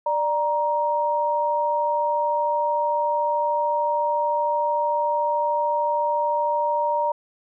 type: tone pair together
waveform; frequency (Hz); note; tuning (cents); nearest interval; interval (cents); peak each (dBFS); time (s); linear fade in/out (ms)
sine; 591.5 / 939; D5 / A#5; +12 / +12; minor sixth; 800; -24 / -21; 0.06-7.12; 5
effects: none